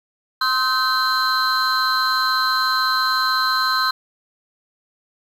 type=tone cluster; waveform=triangle; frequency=1047 / 1279 / 1543 / 4103 Hz; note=C6 / D#6 / G6 / C8; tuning=+1 / +47 / -28 / -35 cents; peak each=-20 dBFS; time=0.41-3.91 s; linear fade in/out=5 ms; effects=tanh soft clip ceiling -8 dBFS + 8-bit